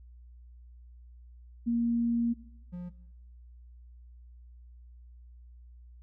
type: tone pair in turn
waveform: sine / triangle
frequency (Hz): 234.6 / 177.33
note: A#3 / F3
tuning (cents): +11 / +27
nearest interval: perfect fourth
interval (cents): 484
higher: first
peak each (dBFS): -25 / -34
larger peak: first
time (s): 1.66-2.34 / 2.72-2.9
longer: first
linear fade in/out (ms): 20
effects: noise-tail reverb RT60 0.9 s tail -18 dB re dry + added 60 Hz sine -49 dBFS peak until 6.02 s